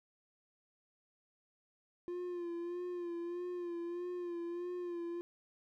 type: tone with vibrato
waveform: triangle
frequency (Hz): 349.2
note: F4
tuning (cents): 0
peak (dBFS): -36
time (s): 2.08-5.21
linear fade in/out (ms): 0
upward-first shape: sine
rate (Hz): 1.6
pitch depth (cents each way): 42
effects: none